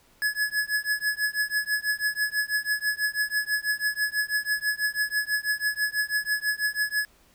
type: tone with tremolo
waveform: square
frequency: 1698 Hz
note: G#6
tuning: 38 cents sharp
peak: -21 dBFS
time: 0.22-7.05 s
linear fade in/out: 0 ms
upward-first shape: triangle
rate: 6.1 Hz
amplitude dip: 100%
effects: pink hiss -60 dBFS RMS until 7.34 s